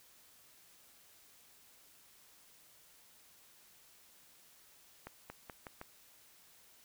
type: accelerating click train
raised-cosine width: 0.5 ms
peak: -30 dBFS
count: 5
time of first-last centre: 5.07-5.814 s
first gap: 230 ms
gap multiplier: 0.86
effects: white hiss -63 dBFS RMS until 6.84 s